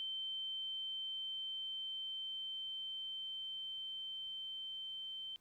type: tone with level ramp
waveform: sine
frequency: 3100 Hz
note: G7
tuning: 20 cents flat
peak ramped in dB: -39 to -43 dBFS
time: 0-5.36 s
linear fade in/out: 0 ms
effects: pink hiss -75 dBFS RMS until 5.4 s